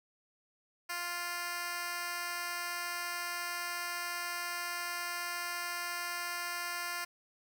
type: tone with high-pass filter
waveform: 10% pulse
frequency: 349.2 Hz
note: F4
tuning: in tune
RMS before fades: -38 dBFS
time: 0.89-7.05 s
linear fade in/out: 10 ms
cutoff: 1000 Hz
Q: 0.55
effects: none